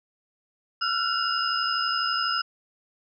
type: tone cluster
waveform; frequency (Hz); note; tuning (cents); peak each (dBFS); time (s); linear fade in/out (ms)
sine; 1342 / 1414 / 1474 / 2845 / 5060; E6 / F6 / F#6 / F7 / D#8; +31 / +21 / -7 / +31 / +28; -27 / -32 / -33 / -33 / -28; 0.81-2.42; 10
effects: none